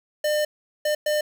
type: tone bursts at uneven times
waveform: square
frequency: 602 Hz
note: D5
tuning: 43 cents sharp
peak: -21 dBFS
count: 3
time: 0.24-0.45 / 0.85-0.95 / 1.06-1.21 s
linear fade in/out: 5 ms
effects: 8-bit